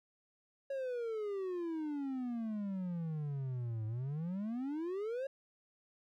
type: exponential two-way sweep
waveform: triangle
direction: down then up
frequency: 555 to 107.2 to 555 Hz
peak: -34 dBFS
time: 0.7-5.27 s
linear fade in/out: 5 ms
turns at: 3.86 s
effects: none